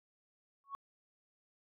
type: tone with exponential growth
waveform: sine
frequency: 1108.7 Hz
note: C#6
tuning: in tune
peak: -35 dBFS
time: 0.64-0.75 s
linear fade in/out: 0 ms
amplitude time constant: 23 ms
effects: tanh soft clip ceiling -33 dBFS